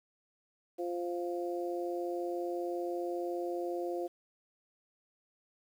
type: harmonic tone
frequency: 174.61 Hz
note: F3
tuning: in tune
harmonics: 2 / 3 / 4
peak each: -35 / -39 / -41 dBFS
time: 0.78-4.08 s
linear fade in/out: 20 ms
effects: 10-bit

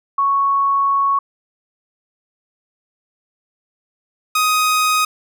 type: tone pair in turn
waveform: sine / sawtooth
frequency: 1108.7 / 1252.2 Hz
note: C#6 / D#6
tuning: 0 / +11 cents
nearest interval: major second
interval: 211 cents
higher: second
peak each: -13 / -10 dBFS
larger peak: second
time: 0.18-1.19 / 4.35-5.05 s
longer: first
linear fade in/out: 5 ms
effects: none

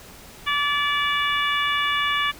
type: harmonic tone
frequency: 578 Hz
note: D5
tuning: 28 cents flat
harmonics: 2 / 3 / 4 / 5 / 6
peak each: -24 / -26 / -27 / -28 / -29 dBFS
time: 0.46-2.32 s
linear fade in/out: 20 ms
effects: pink hiss -44 dBFS RMS until 2.39 s

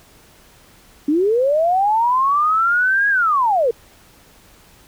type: linear two-way sweep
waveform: sine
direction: up then down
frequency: 280 to 1665 to 438.1 Hz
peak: -13 dBFS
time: 1.08-3.71 s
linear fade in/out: 5 ms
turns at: 3.09 s
effects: pink hiss -49 dBFS RMS until 4.87 s

